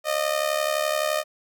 sawtooth tone with amplitude modulation, 613 Hz, D#5, 26 cents flat, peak -15 dBFS, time 0.04-1.24 s, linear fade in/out 50 ms, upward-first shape sine, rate 71.7 Hz, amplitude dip 75%, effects none

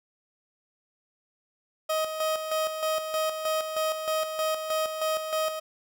30% pulse tone with tremolo, 629 Hz, D#5, 19 cents sharp, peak -22 dBFS, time 1.89-5.6 s, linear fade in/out 10 ms, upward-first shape square, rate 3.2 Hz, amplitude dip 55%, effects none

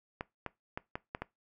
clicks, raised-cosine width 0.5 ms, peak -21 dBFS, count 6, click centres 0.209 / 0.463 / 0.775 / 0.955 / 1.149 / 1.22 s, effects noise-tail reverb RT60 0.2 s tail -21 dB re dry

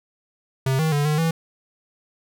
square tone with pitch steps, 132.8 / 158.5 / 145.2 / 151.6 / 163.8 Hz, C3 / D#3 / D3 / D#3 / E3, +26 / +32 / -19 / -45 / -11 cents, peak -19 dBFS, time 0.66-1.31 s, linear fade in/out 5 ms, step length 130 ms, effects none

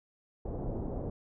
pink low-pass noise, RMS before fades -36 dBFS, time 0.45-1.1 s, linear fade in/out 5 ms, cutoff 670 Hz, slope 24 dB/octave, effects none

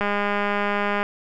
click train, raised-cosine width 0.5 ms, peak -9 dBFS, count 209, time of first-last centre 0.01-1.03 s, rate 204 Hz, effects none

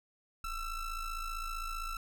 square ring-modulated tone, 659.3 Hz, E5, in tune, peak -34 dBFS, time 0.44-1.97 s, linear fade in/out 2 ms, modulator 687 Hz, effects none

